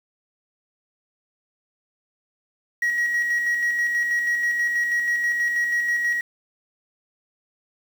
sine tone with tremolo, 1905 Hz, A#6, 37 cents sharp, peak -16 dBFS, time 2.82-6.21 s, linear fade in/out 5 ms, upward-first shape square, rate 6.2 Hz, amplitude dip 40%, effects tanh soft clip ceiling -18 dBFS + 7-bit

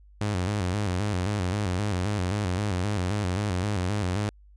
sawtooth tone with vibrato, 97 Hz, G2, 18 cents flat, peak -21 dBFS, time 0.21-4.29 s, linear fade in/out 0 ms, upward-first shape square, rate 3.8 Hz, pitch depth 120 cents each way, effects added 50 Hz sine -50 dBFS peak until 4.56 s + resampled to 22050 Hz

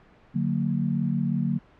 sine chord, D augmented, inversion none, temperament just, 146.83 / 183.54 / 229.4 Hz, D3 / F#3 / A#3, 0 / -14 / -28 cents, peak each -27 dBFS, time 0.34-1.59 s, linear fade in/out 20 ms, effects pink hiss -55 dBFS RMS until 1.79 s + low-pass 2000 Hz 12 dB/octave

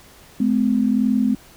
sine tone pair together, 212.9 / 254.9 Hz, G#3 / C4, +43 / -45 cents, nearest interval minor third, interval 312 cents, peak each -18 dBFS, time 0.4-1.35 s, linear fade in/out 5 ms, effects pink hiss -47 dBFS RMS until 1.56 s

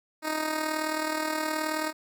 10% pulse tone with amplitude modulation, 311.1 Hz, D#4, in tune, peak -17 dBFS, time 0.22-1.93 s, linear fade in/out 50 ms, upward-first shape sine, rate 38.9 Hz, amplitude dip 55%, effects none

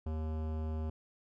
sine tone with hard clipping, 78.5 Hz, D#2, 16 cents sharp, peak -36 dBFS, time 0.06-0.9 s, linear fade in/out 5 ms, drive 18 dB, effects none

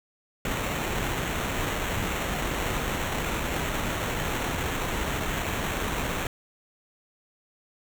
pink noise with sample-and-hold, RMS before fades -29 dBFS, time 0.45-6.27 s, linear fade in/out 2 ms, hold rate 4900 Hz, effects none

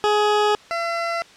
20% pulse tone pair in turn, 419.2 / 676.8 Hz, G#4 / E5, +16 / +45 cents, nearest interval minor sixth, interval 829 cents, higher second, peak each -11 / -17 dBFS, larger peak first, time 0.04-0.55 / 0.71-1.22 s, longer neither, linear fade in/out 0 ms, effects white hiss -47 dBFS RMS until 1.36 s + low-pass 5000 Hz 12 dB/octave

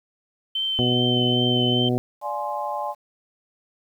sine tone with vibrato, 3082 Hz, G7, 30 cents flat, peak -22 dBFS, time 0.55-1.89 s, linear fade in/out 5 ms, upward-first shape triangle, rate 2.5 Hz, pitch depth 21 cents each way
harmonic tone, 123.47 Hz, B2, in tune, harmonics 1 / 2 / 3 / 4 / 5 / 6, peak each -24 / -23 / -26 / -31 / -33 / -33 dBFS, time 0.79-1.98 s, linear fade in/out 0 ms
sine chord, D half-diminished seventh, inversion none, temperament equal with one note detuned, 587.3 / 698.5 / 839.3 / 1046.5 Hz, D5 / F5 / Ab5 / C6, 0 / 0 / +18 / 0 cents, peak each -31 / -34 / -28 / -31 dBFS, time 2.21-2.95 s, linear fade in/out 50 ms
effects 9-bit

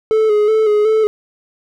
triangle tone with vibrato, 428.6 Hz, A4, 45 cents flat, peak -8 dBFS, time 0.11-1.07 s, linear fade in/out 0 ms, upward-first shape square, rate 2.7 Hz, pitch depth 36 cents each way, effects none

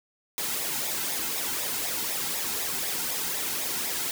white noise with flanger, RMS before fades -30 dBFS, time 0.38-4.11 s, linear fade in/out 0 ms, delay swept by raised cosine 0.67 to 1.77 ms, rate 4 Hz, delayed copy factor -0.6, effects none

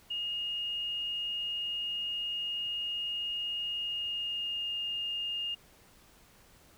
sine tone with pitch glide, 2852 to 2829 Hz, F7 to F7, +36 to +22 cents, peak -32 dBFS, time 0.1-5.55 s, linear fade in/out 10 ms, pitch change -14 cents, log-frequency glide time 3.71-4.76 s, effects pink hiss -60 dBFS RMS until 6.77 s

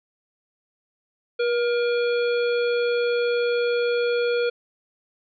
harmonic tone with a mistuned harmonic, 479.7 Hz, A#4, 50 cents sharp, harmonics 1 / 3 / 5 / 7 / 9, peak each -20 / -30 / -34 / -37 / -39 dBFS, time 1.39-4.5 s, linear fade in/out 10 ms, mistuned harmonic 3, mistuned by -32 cents, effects none

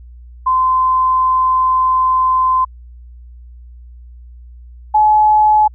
sine tone pair in turn, 1032 / 852.8 Hz, C6 / G#5, -24 / +46 cents, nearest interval minor third, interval 330 cents, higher first, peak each -10 / -7 dBFS, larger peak second, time 0.46-2.65 / 4.94-5.68 s, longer first, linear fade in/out 10 ms, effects added 60 Hz sine -34 dBFS peak until 5.74 s

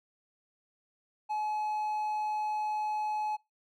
triangle tone, 851 Hz, G#5, 42 cents sharp, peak -28 dBFS, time 1.29-3.37 s, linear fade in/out 20 ms, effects noise-tail reverb RT60 0.2 s tail -22 dB re dry

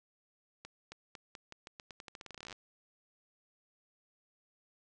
accelerating click train, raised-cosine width 0.2 ms, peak -29 dBFS, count 25, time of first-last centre 0.65-2.527 s, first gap 270 ms, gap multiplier 0.86, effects resampled to 22050 Hz + 10-bit

